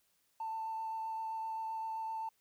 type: tone with vibrato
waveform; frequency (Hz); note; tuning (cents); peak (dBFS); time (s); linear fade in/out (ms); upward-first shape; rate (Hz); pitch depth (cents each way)
triangle; 890; A5; +20; -33; 0.4-2.29; 5; triangle; 7.7; 13
effects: tanh soft clip ceiling -34 dBFS + white hiss -75 dBFS RMS until 2.4 s